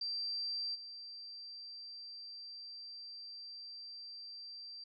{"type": "tone with level steps", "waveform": "sine", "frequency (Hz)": 4699, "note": "D8", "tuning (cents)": 0, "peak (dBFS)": [-36, -46], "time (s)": [0.01, 4.84], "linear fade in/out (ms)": 5, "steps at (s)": 0.74, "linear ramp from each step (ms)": 20, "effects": []}